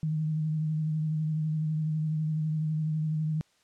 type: tone with vibrato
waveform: sine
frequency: 155.56 Hz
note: D#3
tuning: in tune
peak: -26 dBFS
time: 0.03-3.41 s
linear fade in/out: 0 ms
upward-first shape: triangle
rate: 12 Hz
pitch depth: 34 cents each way
effects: white hiss -67 dBFS RMS until 3.63 s + low-pass 7000 Hz 12 dB/octave